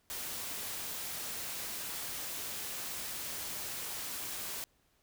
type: noise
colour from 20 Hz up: white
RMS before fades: -40 dBFS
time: 0.1-4.64 s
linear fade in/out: 0 ms
effects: pink hiss -72 dBFS RMS until 5.02 s